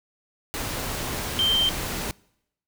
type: tone in noise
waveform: sine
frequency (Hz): 3136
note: G7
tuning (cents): 0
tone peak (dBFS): -19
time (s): 1.39-1.69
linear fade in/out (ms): 0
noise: pink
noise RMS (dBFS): -30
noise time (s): 0.54-2.11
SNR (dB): +8
effects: noise-tail reverb RT60 0.8 s tail -25 dB re dry